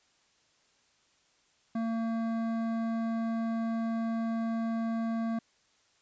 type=tone with hard clipping; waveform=triangle; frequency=227.2 Hz; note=A#3; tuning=44 cents flat; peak=-31 dBFS; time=1.75-5.39 s; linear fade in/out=5 ms; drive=16 dB; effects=white hiss -68 dBFS RMS until 6.01 s + resampled to 16000 Hz